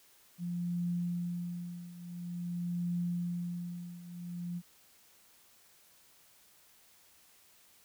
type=tone with tremolo; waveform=sine; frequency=174.61 Hz; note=F3; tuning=in tune; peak=-30 dBFS; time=0.38-4.62 s; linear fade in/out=50 ms; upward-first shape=triangle; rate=0.48 Hz; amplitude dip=85%; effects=white hiss -63 dBFS RMS until 7.84 s